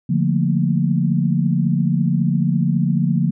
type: chord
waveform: sine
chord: Bb major seventh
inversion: first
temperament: just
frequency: 145.68 / 174.81 / 218.5 / 233.1 Hz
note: D3 / F3 / A3 / Bb3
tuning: -14 / +2 / -12 / 0 cents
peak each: -19 / -18 / -24 / -23 dBFS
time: 0.09-3.31 s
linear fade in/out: 10 ms
effects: none